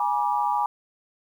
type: chord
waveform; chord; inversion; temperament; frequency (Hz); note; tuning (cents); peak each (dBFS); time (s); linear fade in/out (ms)
sine; G# diminished; none; equal with one note detuned; 830.6 / 964.6 / 1174.7; G#5 / B5 / D6; 0 / -41 / 0; -24 / -25 / -29; 0-0.66; 2
effects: 9-bit